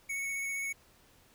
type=tone with vibrato; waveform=square; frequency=2216 Hz; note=C#7; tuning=1 cent flat; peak=-34 dBFS; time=0.09-0.73 s; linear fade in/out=10 ms; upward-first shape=square; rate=15 Hz; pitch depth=10 cents each way; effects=pink hiss -63 dBFS RMS until 1.34 s